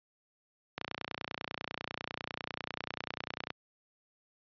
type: click train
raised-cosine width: 0.3 ms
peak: -19 dBFS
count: 83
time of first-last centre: 0.78-3.504 s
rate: 30.1 Hz
effects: high-pass 100 Hz 12 dB/octave + resampled to 11025 Hz